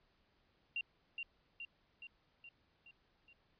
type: tone with echo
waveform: sine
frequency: 2767 Hz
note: F7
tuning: 17 cents flat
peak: -36 dBFS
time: 0.76-0.81 s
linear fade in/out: 2 ms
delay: 420 ms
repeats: 6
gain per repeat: -4 dB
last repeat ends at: 3.33 s
effects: pink hiss -75 dBFS RMS until 3.59 s + resampled to 11025 Hz